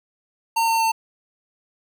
square tone with pitch steps, 912 / 905.7 / 899.4 Hz, A#5 / A5 / A5, -38 / +50 / +38 cents, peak -18 dBFS, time 0.56-0.92 s, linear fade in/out 10 ms, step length 120 ms, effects none

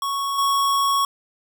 square tone with level steps, 1108.7 Hz, C#6, in tune, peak -23 / -18 dBFS, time 0.02-1.05 s, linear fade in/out 2 ms, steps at 0.38 s, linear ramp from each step 5 ms, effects none

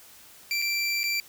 25% pulse tone with dropouts, 2349 Hz, D7, in tune, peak -21 dBFS, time 0.51-1.2 s, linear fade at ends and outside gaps 1 ms, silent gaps 0.618-0.622 / 1.033-1.039 s, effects white hiss -51 dBFS RMS until 1.28 s

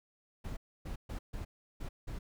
brown noise bursts at uneven times, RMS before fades -40 dBFS, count 6, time 0.44-0.57 / 0.85-0.96 / 1.09-1.19 / 1.33-1.45 / 1.8-1.89 / 2.07-2.19 s, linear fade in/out 10 ms, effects none

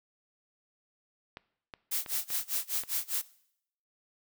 clicks, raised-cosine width 0.3 ms, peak -26 dBFS, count 5, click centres 1.371 / 1.738 / 2.062 / 2.304 / 2.836 s
blue noise with tremolo, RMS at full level -30 dBFS, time 1.91-3.22 s, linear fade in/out 10 ms, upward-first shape sine, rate 5 Hz, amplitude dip 100%
effects noise-tail reverb RT60 0.7 s tail -20 dB re dry

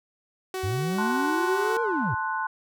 sawtooth tone, 375.4 Hz, F#4, 25 cents sharp, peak -25 dBFS, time 0.54-1.77 s, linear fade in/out 2 ms
triangle linear two-way sweep, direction up then down, 87.31 to 472.5 to 90.5 Hz, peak -24 dBFS, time 0.63-2.15 s, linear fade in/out 10 ms, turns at 1.82 s
sine chord, F# diminished, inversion first, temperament equal, 880 / 1046.5 / 1480 Hz, A5 / C6 / F#6, 0 / 0 / 0 cents, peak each -30 dBFS, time 0.98-2.47 s, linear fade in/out 5 ms
effects none

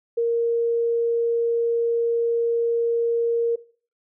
sine tone, 466.2 Hz, A#4, in tune, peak -18 dBFS, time 0.17-3.56 s, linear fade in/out 10 ms, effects noise-tail reverb RT60 0.4 s tail -18 dB re dry

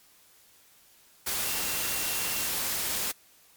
sine tone in noise, 2740 Hz, F7, 34 cents flat, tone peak -40 dBFS, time 1.45-2.47 s, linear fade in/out 10 ms, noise white, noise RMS -30 dBFS, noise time 1.26-3.12 s, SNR -13 dB, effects white hiss -59 dBFS RMS until 3.56 s + MP3 96 kbps

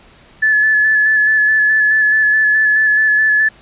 sine tone with vibrato, 1727 Hz, A6, 33 cents flat, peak -9 dBFS, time 0.42-3.49 s, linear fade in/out 10 ms, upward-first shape square, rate 4.7 Hz, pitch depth 17 cents each way, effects pink hiss -45 dBFS RMS until 3.61 s + resampled to 8000 Hz

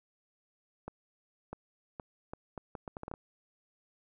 accelerating click train, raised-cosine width 1 ms, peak -26 dBFS, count 12, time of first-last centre 0.88-3.139 s, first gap 650 ms, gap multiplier 0.72, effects none

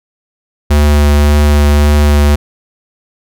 square tone with vibrato, 73.42 Hz, D2, in tune, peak -6 dBFS, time 0.7-2.36 s, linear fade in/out 10 ms, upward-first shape triangle, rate 1.8 Hz, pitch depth 14 cents each way, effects none

